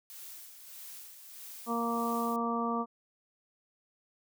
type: noise with tremolo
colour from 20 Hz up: blue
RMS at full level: -46 dBFS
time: 0.1-2.36 s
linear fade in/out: 0 ms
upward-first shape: sine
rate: 1.6 Hz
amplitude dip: 50%
type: harmonic tone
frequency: 233.1 Hz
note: A#3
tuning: in tune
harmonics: 1 / 2 / 3 / 4 / 5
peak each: -33 / -37 / -38 / -38 / -34 dBFS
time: 1.66-2.86 s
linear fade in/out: 50 ms
effects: none